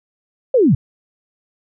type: linear sweep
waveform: sine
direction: down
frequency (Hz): 554.4 to 100.5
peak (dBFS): -9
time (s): 0.54-0.75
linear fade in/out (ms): 5
effects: none